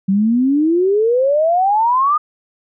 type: exponential sweep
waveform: sine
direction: up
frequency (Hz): 188 to 1242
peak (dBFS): -11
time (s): 0.08-2.18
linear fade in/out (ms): 10
effects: none